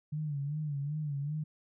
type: tone with vibrato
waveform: sine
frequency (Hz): 146.83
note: D3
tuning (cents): 0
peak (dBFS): -32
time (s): 0.12-1.44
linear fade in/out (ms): 10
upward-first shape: sine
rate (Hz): 2.6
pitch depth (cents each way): 89
effects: none